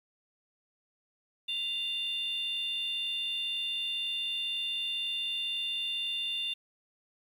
sine tone pair together, 2794 / 3558 Hz, F7 / A7, 0 / +19 cents, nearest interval major third, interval 419 cents, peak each -33 / -32 dBFS, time 1.48-6.54 s, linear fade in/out 10 ms, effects tanh soft clip ceiling -26 dBFS + 10-bit

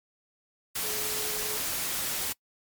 sine tone in noise, 426.2 Hz, G#4, 45 cents sharp, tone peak -39 dBFS, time 0.83-1.58 s, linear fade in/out 10 ms, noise white, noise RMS -31 dBFS, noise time 0.75-2.33 s, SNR -11 dB, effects noise-tail reverb RT60 0.1 s tail -25 dB re dry + MP3 96 kbps

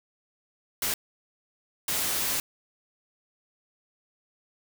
white noise bursts at uneven times, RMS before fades -28 dBFS, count 2, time 0.82-0.94 / 1.88-2.4 s, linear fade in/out 2 ms, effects none

